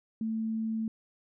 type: tone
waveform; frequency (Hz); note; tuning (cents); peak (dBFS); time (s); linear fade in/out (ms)
sine; 222.1; A3; +16; -29; 0.21-0.88; 2
effects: none